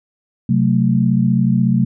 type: chord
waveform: sine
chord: F# diminished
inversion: second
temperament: equal with one note detuned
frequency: 130.81 / 185 / 221.5 Hz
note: C3 / F#3 / A3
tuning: 0 / 0 / +12 cents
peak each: -16 dBFS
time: 0.49-1.85 s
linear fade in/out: 5 ms
effects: none